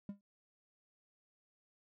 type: tone with exponential decay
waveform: triangle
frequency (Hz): 201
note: G3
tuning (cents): +44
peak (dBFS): -35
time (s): 0.09-0.21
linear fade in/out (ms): 2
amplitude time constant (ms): 24
effects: none